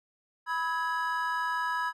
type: chord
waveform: triangle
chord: E major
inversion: second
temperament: equal with one note detuned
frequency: 987.8 / 1284.7 / 1661.2 Hz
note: B5 / E6 / G#6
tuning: 0 / -45 / 0 cents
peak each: -29 / -33 / -31 dBFS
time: 0.46-1.93 s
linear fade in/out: 50 ms
effects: none